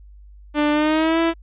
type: tone with pitch glide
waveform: sawtooth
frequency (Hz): 296.8 to 331.2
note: D4 to E4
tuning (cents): +18 to +8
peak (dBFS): -12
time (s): 0.54-1.34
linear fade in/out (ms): 50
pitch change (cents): +190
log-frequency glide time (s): 0.72-1.2
effects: added 50 Hz sine -41 dBFS peak until 1.42 s + resampled to 8000 Hz